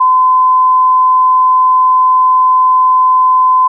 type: tone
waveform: sine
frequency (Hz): 1022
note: C6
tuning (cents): -41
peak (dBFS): -5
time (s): 0-3.68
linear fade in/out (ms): 10
effects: none